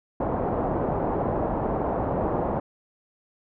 white low-pass noise, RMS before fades -26 dBFS, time 0.2-2.6 s, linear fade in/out 5 ms, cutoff 830 Hz, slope 24 dB/octave, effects none

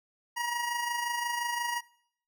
25% pulse tone with amplitude modulation, 954 Hz, A#5, 40 cents sharp, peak -24 dBFS, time 0.36-1.81 s, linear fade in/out 20 ms, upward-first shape sine, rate 25.7 Hz, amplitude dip 45%, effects noise-tail reverb RT60 0.6 s tail -20 dB re dry

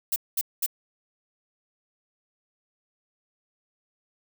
violet noise bursts, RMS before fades -25 dBFS, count 3, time 0.12-0.663 s, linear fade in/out 5 ms, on 41 ms, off 210 ms, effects none

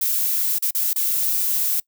violet noise with dropouts, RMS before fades -21 dBFS, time 0.01-1.8 s, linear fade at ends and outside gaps 5 ms, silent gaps 0.586-0.622 / 0.709-0.748 / 0.932-0.959 s, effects noise-tail reverb RT60 0.1 s tail -24 dB re dry

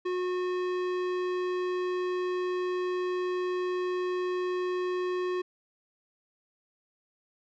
sine tone with tanh clipping, 363.2 Hz, F#4, 32 cents flat, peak -30 dBFS, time 0.05-5.42 s, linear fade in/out 10 ms, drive 17 dB, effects none

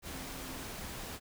sine tone in noise, 261.6 Hz, C4, in tune, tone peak -49 dBFS, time 0.09-0.69 s, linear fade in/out 50 ms, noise pink, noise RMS -43 dBFS, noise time 0.02-1.2 s, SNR -9 dB, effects none

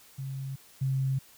sine tone pair in turn, 134.9 / 133.66 Hz, C#3 / C3, -47 / +37 cents, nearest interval unison, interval 16 cents, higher first, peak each -33 / -25 dBFS, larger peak second, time 0.18-0.56 / 0.81-1.19 s, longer neither, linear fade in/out 10 ms, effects white hiss -56 dBFS RMS until 1.37 s

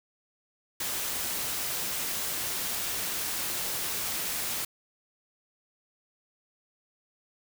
white noise, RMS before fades -32 dBFS, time 0.8-4.65 s, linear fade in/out 5 ms, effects none

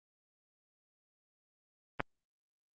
clicks, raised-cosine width 0.5 ms, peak -22 / -15 dBFS, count 2, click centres 1.997 / 2.004 s, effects Opus 32 kbps

